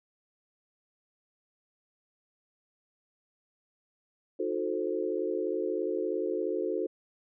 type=chord; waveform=sine; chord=D# diminished seventh; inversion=none; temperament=equal with one note detuned; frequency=311.1 / 363 / 440 / 523.3 Hz; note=D#4 / F#4 / A4 / C5; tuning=0 / -33 / 0 / 0 cents; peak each=-36 / -32 / -33 / -36 dBFS; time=4.39-6.87 s; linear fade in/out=10 ms; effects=none